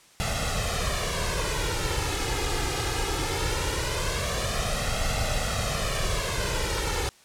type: noise with flanger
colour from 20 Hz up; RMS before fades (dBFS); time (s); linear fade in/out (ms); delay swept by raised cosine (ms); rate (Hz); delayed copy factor
pink; -27; 0.2-7.09; 0; 1.5 to 2.44; 0.2; +0.75
effects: white hiss -55 dBFS RMS until 7.24 s + low-pass 9000 Hz 12 dB/octave